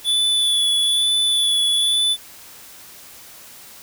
square tone with vibrato, 3454 Hz, A7, 33 cents flat, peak -16 dBFS, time 0.04-2.17 s, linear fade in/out 50 ms, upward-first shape sine, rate 1.1 Hz, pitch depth 20 cents each way, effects white hiss -42 dBFS RMS until 3.82 s

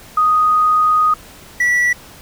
sine / triangle tone pair in turn, 1244.5 / 1951.1 Hz, D#6 / B6, 0 / -22 cents, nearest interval minor sixth, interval 778 cents, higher second, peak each -10 dBFS, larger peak neither, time 0.17-1.14 / 1.6-1.93 s, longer first, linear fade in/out 5 ms, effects pink hiss -40 dBFS RMS until 2.21 s

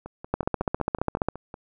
two click trains, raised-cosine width 1 ms, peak -9 / -23 dBFS, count 15 / 9, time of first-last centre 0.34-1.286 / 0.06-1.541 s, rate 14.8 / 5.4 Hz, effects none

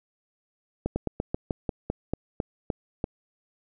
slowing click train, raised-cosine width 2 ms, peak -13 dBFS, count 12, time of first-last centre 0.86-3.041 s, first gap 100 ms, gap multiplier 1.13, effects none

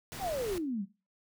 pink noise, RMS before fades -42 dBFS, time 0.12-0.58 s, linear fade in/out 0 ms
sine exponential sweep, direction down, 830.6 to 180.6 Hz, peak -31 dBFS, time 0.19-0.86 s, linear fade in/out 50 ms
effects noise-tail reverb RT60 0.3 s tail -18 dB re dry

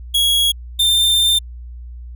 45% pulse tone pair in turn, 3322 / 3592 Hz, G#7 / A7, 0 / +35 cents, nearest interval minor second, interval 135 cents, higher second, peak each -12 dBFS, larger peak neither, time 0.14-0.52 / 0.79-1.39 s, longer second, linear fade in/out 10 ms, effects added 60 Hz sine -30 dBFS peak until 2.15 s

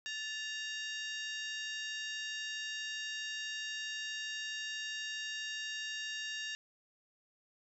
harmonic tone with a mistuned harmonic, 932.3 Hz, A#5, in tune, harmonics 2 / 3 / 4 / 5 / 6 / 7 / 8, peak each -42 / -43 / -45 / -51 / -49 / -52 / -56 dBFS, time 0.06-6.55 s, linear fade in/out 0 ms, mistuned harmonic 2, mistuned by -110 cents, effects none

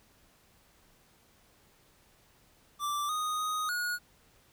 square tone with pitch steps, 1172 / 1241 / 1248 / 1448 Hz, D6 / D#6 / D#6 / F#6, -4 / -5 / +5 / -38 cents, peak -31 dBFS, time 2.79-3.99 s, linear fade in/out 50 ms, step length 300 ms, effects pink hiss -64 dBFS RMS until 4.52 s

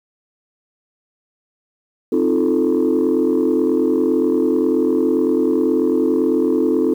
sine chord, F dominant seventh, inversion second, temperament equal, 261.6 / 311.1 / 349.2 / 440 Hz, C4 / Eb4 / F4 / A4, 0 / 0 / 0 / 0 cents, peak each -18 dBFS, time 2.12-6.94 s, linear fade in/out 5 ms, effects tanh soft clip ceiling -8 dBFS + 8-bit

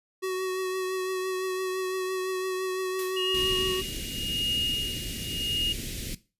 square tone with vibrato, 373.7 Hz, F#4, 17 cents sharp, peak -28 dBFS, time 0.22-3.82 s, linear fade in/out 20 ms, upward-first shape triangle, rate 5.9 Hz, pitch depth 22 cents each way
blue noise with exponential decay, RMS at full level -35 dBFS, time 2.99-3.39 s, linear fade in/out 0 ms, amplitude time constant 86 ms
sine tone with tremolo, 2857 Hz, F7, 39 cents sharp, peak -25 dBFS, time 3.16-5.73 s, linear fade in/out 10 ms, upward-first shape sine, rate 0.89 Hz, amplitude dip 85%
pink band-stop noise, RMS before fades -35 dBFS, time 3.34-6.15 s, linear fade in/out 5 ms, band 410 to 2300 Hz, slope 24 dB/octave
effects noise-tail reverb RT60 0.3 s tail -17 dB re dry + resampled to 32000 Hz

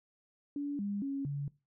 sine tone with pitch steps, 286.6 / 202.2 / 276 / 142.2 Hz, D4 / G#3 / C#4 / C#3, -42 / -46 / -7 / +45 cents, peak -33 dBFS, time 0.56-1.48 s, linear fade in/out 2 ms, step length 230 ms, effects noise-tail reverb RT60 0.3 s tail -22 dB re dry

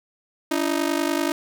sawtooth ring-modulated tone, 311.1 Hz, D#4, in tune, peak -14 dBFS, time 0.51-1.32 s, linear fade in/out 0 ms, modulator 25.2 Hz, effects none

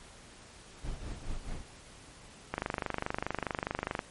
brown noise with tremolo, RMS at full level -35 dBFS, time 0.83-1.64 s, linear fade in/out 20 ms, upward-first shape triangle, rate 4.7 Hz, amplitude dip 80%
click train, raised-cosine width 0.5 ms, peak -16 dBFS, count 37, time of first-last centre 2.54-3.992 s, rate 24.8 Hz
effects pink hiss -53 dBFS RMS until 4.1 s + MP3 48 kbps

